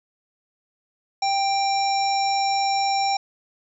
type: harmonic tone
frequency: 788 Hz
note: G5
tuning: 9 cents sharp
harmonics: 1 / 3 / 5 / 7 / 9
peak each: -20 / -31 / -35 / -28 / -37 dBFS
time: 1.22-3.17 s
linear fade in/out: 5 ms
effects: none